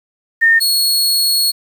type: tone pair in turn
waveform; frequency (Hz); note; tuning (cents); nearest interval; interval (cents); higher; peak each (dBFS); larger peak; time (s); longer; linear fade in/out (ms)
sine / sawtooth; 1824 / 4338; A#6 / C#8; -38 / -38; octave + minor third; 1500; second; -7 / -9; first; 0.41-0.6 / 0.6-1.52; second; 20
effects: 7-bit